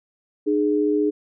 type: tone pair together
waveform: sine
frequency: 302.9 / 417.1 Hz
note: D#4 / G#4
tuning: -46 / +7 cents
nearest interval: tritone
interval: 553 cents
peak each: -20 dBFS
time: 0.46-1.11 s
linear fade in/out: 20 ms
effects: none